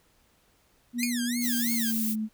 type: tone with pitch glide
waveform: sine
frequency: 240.8 to 217 Hz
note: B3 to A3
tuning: -44 to -24 cents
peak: -27 dBFS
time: 0.93-2.29 s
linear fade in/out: 50 ms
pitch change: -180 cents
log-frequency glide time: 1.52-2.14 s
type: tone with vibrato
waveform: 10% pulse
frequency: 1864.7 Hz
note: A#6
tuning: in tune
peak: -23 dBFS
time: 0.98-1.92 s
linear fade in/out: 20 ms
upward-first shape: sine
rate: 3 Hz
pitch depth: 280 cents each way
type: tone with exponential decay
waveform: sawtooth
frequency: 2429 Hz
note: D#7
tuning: 42 cents flat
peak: -20 dBFS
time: 1.03-1.12 s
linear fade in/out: 1 ms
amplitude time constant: 18 ms
type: noise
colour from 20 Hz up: violet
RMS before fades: -31 dBFS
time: 1.4-2.16 s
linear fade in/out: 50 ms
effects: pink hiss -65 dBFS RMS until 2.33 s